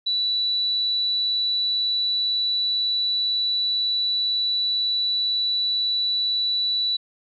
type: tone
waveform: sine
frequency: 3951 Hz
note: B7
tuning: in tune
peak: -20 dBFS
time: 0.06-6.97 s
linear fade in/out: 10 ms
effects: none